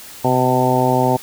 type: harmonic tone with a mistuned harmonic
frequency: 127.4 Hz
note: C3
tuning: 46 cents flat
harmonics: 1 / 2 / 3 / 4 / 5 / 6 / 7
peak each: -20 / -20 / -21 / -22 / -21 / -21 / -19 dBFS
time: 0.24-1.17 s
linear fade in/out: 10 ms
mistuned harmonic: 1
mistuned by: +20 cents
effects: white hiss -37 dBFS RMS until 1.22 s